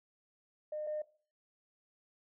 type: tone pair in turn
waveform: sine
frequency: 608 / 608 Hz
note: D#5 / D#5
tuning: -40 / -40 cents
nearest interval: unison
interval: 0 cents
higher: neither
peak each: -36 / -34 dBFS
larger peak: second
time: 0.72-0.87 / 0.87-1.02 s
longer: neither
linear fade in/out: 5 ms
effects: noise-tail reverb RT60 0.4 s tail -18 dB re dry + tanh soft clip ceiling -30 dBFS